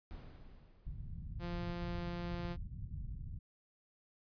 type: noise with exponential decay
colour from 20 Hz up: brown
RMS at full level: -47 dBFS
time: 0.11-1.77 s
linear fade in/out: 0 ms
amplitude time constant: 360 ms
type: low-pass noise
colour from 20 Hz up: pink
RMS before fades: -44 dBFS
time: 0.86-3.39 s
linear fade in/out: 10 ms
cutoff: 150 Hz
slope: 24 dB/octave
type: tone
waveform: sawtooth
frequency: 173.7 Hz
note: F3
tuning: 9 cents flat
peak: -36 dBFS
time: 1.39-2.57 s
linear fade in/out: 50 ms
effects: resampled to 11025 Hz